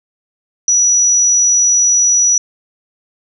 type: tone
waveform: sine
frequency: 5870 Hz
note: F#8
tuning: 15 cents flat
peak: -8 dBFS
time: 0.68-2.38 s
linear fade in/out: 2 ms
effects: none

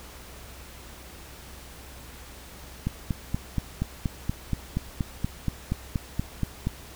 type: click train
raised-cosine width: 5 ms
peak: -13 dBFS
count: 17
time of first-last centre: 2.87-6.67 s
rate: 4.21 Hz
effects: added 64 Hz sine -47 dBFS peak until 6.95 s + pink hiss -46 dBFS RMS until 6.95 s

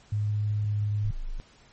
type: tone with pitch glide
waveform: sine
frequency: 104.8 to 104.08 Hz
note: G#2 to G#2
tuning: +16 to +4 cents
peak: -24 dBFS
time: 0.12-1.11 s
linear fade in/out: 5 ms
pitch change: -12 cents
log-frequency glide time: 0.62-0.76 s
type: tone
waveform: sine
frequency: 25.96 Hz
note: G#0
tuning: in tune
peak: -29 dBFS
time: 1.04-1.4 s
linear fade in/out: 0 ms
effects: pink hiss -57 dBFS RMS until 1.72 s + MP3 32 kbps

